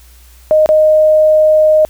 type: tone with dropouts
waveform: sine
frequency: 619 Hz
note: D#5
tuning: 9 cents flat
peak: -5 dBFS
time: 0.51-1.85 s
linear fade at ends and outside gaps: 0 ms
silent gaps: 0.66-0.69 s
effects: added 60 Hz sine -39 dBFS peak until 1.89 s + white hiss -46 dBFS RMS until 1.89 s